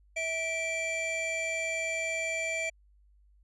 square tone pair together, 649 / 2343 Hz, E5 / D7, -27 / -5 cents, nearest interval octave + minor seventh, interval 2222 cents, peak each -36 / -32 dBFS, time 0.16-2.7 s, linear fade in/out 10 ms, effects added 50 Hz sine -59 dBFS peak until 3.43 s + resampled to 24000 Hz

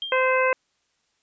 sine tone with exponential decay, 3192 Hz, G7, 31 cents sharp, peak -25 dBFS, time 0.02-0.41 s, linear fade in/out 1 ms, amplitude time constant 83 ms
harmonic tone, 517 Hz, C5, 21 cents flat, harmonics 1 / 2 / 3 / 4 / 5, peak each -21 / -24 / -26 / -27 / -28 dBFS, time 0.12-0.53 s, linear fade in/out 2 ms
effects white hiss -70 dBFS RMS until 1.22 s + resampled to 16000 Hz

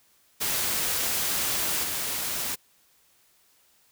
white noise with level steps, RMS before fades -27 / -30 dBFS, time 0.4-2.56 s, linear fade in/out 20 ms, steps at 1.83 s, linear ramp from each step 10 ms, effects white hiss -63 dBFS RMS until 3.91 s

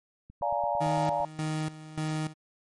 click train, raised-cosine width 5 ms, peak -36 dBFS, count 9, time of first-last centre 0.3-1.203 s, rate 8.86 Hz
sine chord, Bb dominant seventh, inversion first, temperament just, 582.7 / 699.2 / 839.1 / 932.3 Hz, D5 / F5 / Ab5 / Bb5, -14 / +2 / +18 / 0 cents, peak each -31 / -31 / -31 / -32 dBFS, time 0.42-1.25 s, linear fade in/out 2 ms
30% pulse tone with tremolo, 155.56 Hz, D#3, in tune, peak -26 dBFS, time 0.8-2.34 s, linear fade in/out 20 ms, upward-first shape square, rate 1.7 Hz, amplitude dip 80%
effects MP3 48 kbps

